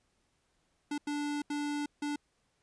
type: tone bursts at uneven times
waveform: square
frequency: 292.3 Hz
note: D4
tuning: 8 cents flat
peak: -33 dBFS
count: 4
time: 0.91-0.98 / 1.07-1.42 / 1.5-1.86 / 2.02-2.16 s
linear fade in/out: 5 ms
effects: pink hiss -75 dBFS RMS until 2.62 s + resampled to 22050 Hz

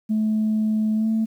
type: tone with pitch glide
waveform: sine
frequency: 216.5 to 221.6 Hz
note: A3 to A3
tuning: -28 to +13 cents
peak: -17 dBFS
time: 0.09-1.26 s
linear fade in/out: 20 ms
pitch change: +41 cents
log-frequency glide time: 0.95-1.08 s
effects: tanh soft clip ceiling -15 dBFS + 9-bit

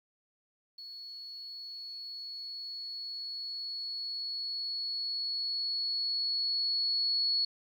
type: tone with level ramp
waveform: sine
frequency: 4379 Hz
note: C#8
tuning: 22 cents flat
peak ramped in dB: -43 to -26 dBFS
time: 0.78-7.45 s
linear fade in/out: 5 ms
effects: 11-bit

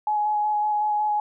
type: tone with vibrato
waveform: sine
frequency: 842 Hz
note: G#5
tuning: 24 cents sharp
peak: -20 dBFS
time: 0.07-1.2 s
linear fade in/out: 2 ms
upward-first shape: square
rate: 5.4 Hz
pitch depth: 11 cents each way
effects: none

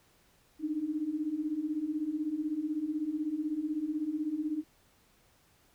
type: beating tone pair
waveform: sine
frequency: 293.7 / 309.7 Hz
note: D4 / D#4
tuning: 0 / -8 cents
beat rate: 16 Hz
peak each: -36 / -32 dBFS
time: 0.59-4.64 s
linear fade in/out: 50 ms
effects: pink hiss -66 dBFS RMS until 5.74 s

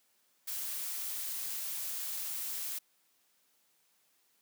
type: noise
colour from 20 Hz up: blue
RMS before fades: -38 dBFS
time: 0.47-2.79 s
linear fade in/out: 10 ms
effects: white hiss -72 dBFS RMS until 4.41 s + high-pass 150 Hz 12 dB/octave

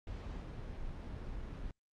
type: noise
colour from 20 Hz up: brown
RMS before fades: -43 dBFS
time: 0.07-1.71 s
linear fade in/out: 2 ms
effects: low-pass 5000 Hz 12 dB/octave + Opus 48 kbps

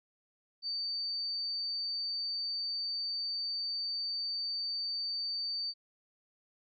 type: tone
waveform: sine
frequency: 4592 Hz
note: D8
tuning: 40 cents flat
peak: -33 dBFS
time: 0.62-5.74 s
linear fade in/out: 50 ms
effects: none

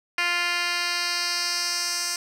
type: tone with band-pass filter sweep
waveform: 10% pulse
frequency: 349.2 Hz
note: F4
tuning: in tune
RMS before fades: -26 dBFS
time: 0.18-2.16 s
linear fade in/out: 2 ms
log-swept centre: 2800 to 6600 Hz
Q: 1.9
effects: none

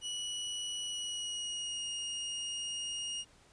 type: tone with pitch glide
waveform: sawtooth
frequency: 2934 to 2859 Hz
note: F#7 to F7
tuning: -15 to +40 cents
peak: -33 dBFS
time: 0.01-3.25 s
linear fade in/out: 50 ms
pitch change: -45 cents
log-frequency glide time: 0.84-1.89 s
effects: pink hiss -63 dBFS RMS until 3.52 s + resampled to 22050 Hz

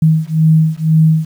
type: beating tone pair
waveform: sine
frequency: 157.6 / 159.6 Hz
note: D#3 / D#3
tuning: +23 / +44 cents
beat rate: 2 Hz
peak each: -11 dBFS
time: 0.02-1.25 s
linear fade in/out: 5 ms
effects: 7-bit

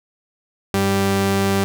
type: tone pair together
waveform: sawtooth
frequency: 98 / 196 Hz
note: G2 / G3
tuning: 0 / 0 cents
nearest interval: octave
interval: 1200 cents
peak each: -18 / -12 dBFS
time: 0.74-1.64 s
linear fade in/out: 0 ms
effects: none

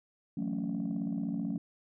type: chord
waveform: sine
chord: F# minor seventh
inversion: third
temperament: just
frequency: 166.5 / 185 / 222 / 277.5 Hz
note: E3 / F#3 / A3 / C#4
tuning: +18 / 0 / +16 / +2 cents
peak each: -39 / -35 / -34 / -35 dBFS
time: 0.37-1.58 s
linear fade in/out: 5 ms
effects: tanh soft clip ceiling -26 dBFS

